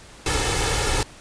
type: noise with comb filter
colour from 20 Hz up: pink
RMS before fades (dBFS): -22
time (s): 0.26-1.03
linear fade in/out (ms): 2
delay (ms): 2.3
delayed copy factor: +0.7
effects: pink hiss -45 dBFS RMS until 1.2 s + resampled to 22050 Hz